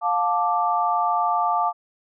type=chord; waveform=sine; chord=D minor; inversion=first; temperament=equal with one note detuned; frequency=707.8 / 880 / 1174.7 Hz; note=F5 / A5 / D6; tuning=+23 / 0 / 0 cents; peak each=-23 dBFS; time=0.01-1.73 s; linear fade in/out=50 ms; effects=none